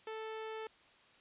sawtooth tone, 440 Hz, A4, in tune, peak -37 dBFS, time 0.07-0.67 s, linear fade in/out 2 ms, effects white hiss -64 dBFS RMS until 1.2 s + resampled to 8000 Hz

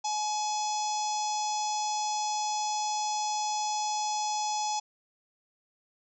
harmonic tone, 847 Hz, G#5, 34 cents sharp, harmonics 1 / 3 / 4 / 5 / 6 / 7 / 8 / 9, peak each -29 / -45 / -43 / -45 / -39 / -38 / -41 / -49 dBFS, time 0.04-4.8 s, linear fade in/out 10 ms, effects none

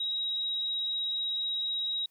sine tone, 3821 Hz, A#7, 42 cents sharp, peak -29 dBFS, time 0-2.06 s, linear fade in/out 5 ms, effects white hiss -72 dBFS RMS until 2.1 s

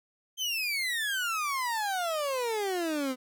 30% pulse exponential sweep, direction down, 3174 to 250 Hz, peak -26 dBFS, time 0.37-3.16 s, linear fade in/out 50 ms, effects none

